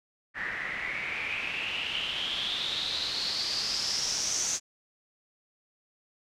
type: noise with low-pass filter sweep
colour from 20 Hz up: white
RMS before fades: -32 dBFS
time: 0.34-4.6 s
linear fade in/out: 50 ms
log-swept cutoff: 1800 to 6500 Hz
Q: 7.5
effects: none